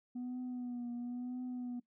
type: tone with vibrato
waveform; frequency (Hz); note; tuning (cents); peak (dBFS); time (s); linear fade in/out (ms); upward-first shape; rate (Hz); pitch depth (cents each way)
sine; 245.7; B3; -9; -36; 0.15-1.8; 10; triangle; 0.98; 46
effects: noise-tail reverb RT60 0.1 s tail -19 dB re dry + tanh soft clip ceiling -37 dBFS